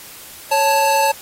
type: tone pair together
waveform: square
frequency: 554.4 / 880 Hz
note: C#5 / A5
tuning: 0 / 0 cents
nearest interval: minor sixth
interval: 800 cents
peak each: -19 / -15 dBFS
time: 0.51-1.12 s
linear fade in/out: 10 ms
effects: white hiss -38 dBFS RMS until 1.21 s + AAC 48 kbps